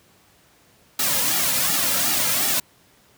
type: noise with flanger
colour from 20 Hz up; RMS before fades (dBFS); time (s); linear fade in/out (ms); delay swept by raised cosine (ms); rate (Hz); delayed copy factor
white; -21; 0.99-2.6; 5; 1.9 to 2.71; 2.7; -0.85
effects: pink hiss -56 dBFS RMS until 3.17 s + high-pass 80 Hz 12 dB/octave